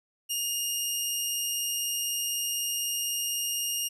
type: tone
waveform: 15% pulse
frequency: 2836 Hz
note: F7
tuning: 26 cents sharp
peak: -21 dBFS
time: 0.29-3.89 s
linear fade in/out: 20 ms
effects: none